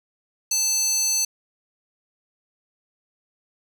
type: tone with high-pass filter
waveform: square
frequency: 880 Hz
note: A5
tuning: in tune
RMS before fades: -22 dBFS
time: 0.51-1.25 s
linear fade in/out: 5 ms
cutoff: 5600 Hz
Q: 4.9
effects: none